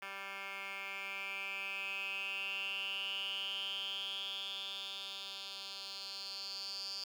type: tone with band-pass filter sweep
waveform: 10% pulse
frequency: 196 Hz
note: G3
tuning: in tune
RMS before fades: -42 dBFS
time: 0.02-7.04 s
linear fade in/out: 2 ms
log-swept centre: 2000 to 4700 Hz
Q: 9.3
effects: 10-bit